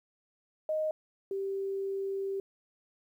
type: tone pair in turn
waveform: sine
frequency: 622 / 390.7 Hz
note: D#5 / G4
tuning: -1 / -6 cents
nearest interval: minor sixth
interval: 805 cents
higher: first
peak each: -28 / -31 dBFS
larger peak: first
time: 0.69-0.91 / 1.31-2.4 s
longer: second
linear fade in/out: 2 ms
effects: 11-bit